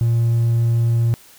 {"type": "tone", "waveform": "triangle", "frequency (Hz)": 116.54, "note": "A#2", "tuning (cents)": 0, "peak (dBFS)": -11, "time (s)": [0.01, 1.14], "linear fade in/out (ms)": 0, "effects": ["tanh soft clip ceiling -8 dBFS", "white hiss -47 dBFS RMS until 1.38 s"]}